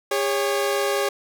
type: tone pair together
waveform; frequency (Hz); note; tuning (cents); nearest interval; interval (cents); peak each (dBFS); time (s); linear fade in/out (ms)
sawtooth; 404.3 / 554.4; G#4 / C#5; -46 / 0; perfect fourth; 546; -19 / -20; 0.11-1.09; 5
effects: none